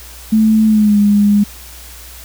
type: tone with pitch glide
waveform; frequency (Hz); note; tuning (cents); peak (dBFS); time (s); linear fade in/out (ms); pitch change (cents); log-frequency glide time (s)
sine; 218.6 to 205.1; A3 to G#3; -11 to -21; -7; 0.32-1.44; 10; -110; 0.66-0.98
effects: added 60 Hz sine -36 dBFS peak until 2.24 s + white hiss -36 dBFS RMS until 2.24 s